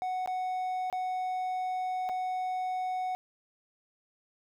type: tone with dropouts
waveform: triangle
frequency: 740 Hz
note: F#5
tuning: in tune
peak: -28 dBFS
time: 0.02-3.15 s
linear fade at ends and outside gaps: 0 ms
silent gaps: 0.26-0.275 / 0.9-0.927 / 2.09-2.095 s
effects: none